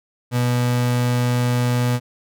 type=tone; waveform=35% pulse; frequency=122.7 Hz; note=B2; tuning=11 cents flat; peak=-15 dBFS; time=0.31-2 s; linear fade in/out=50 ms; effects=none